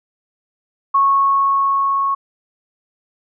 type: tone with level ramp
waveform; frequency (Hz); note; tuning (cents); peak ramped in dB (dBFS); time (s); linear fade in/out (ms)
sine; 1101; C#6; -12; -10 to -15; 0.94-2.15; 10
effects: none